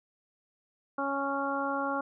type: harmonic tone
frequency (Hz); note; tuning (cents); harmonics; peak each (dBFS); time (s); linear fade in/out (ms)
277.2; C#4; 0; 1 / 2 / 3 / 4 / 5; -35 / -35 / -35 / -35 / -35; 0.98-2.01; 5
effects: none